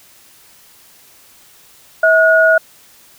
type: tone pair together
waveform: sine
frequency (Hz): 645 / 1448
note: E5 / F#6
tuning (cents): -38 / -38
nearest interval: octave + major second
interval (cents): 1400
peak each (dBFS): -10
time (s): 2.03-2.58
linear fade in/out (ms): 5
effects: white hiss -46 dBFS RMS until 3.18 s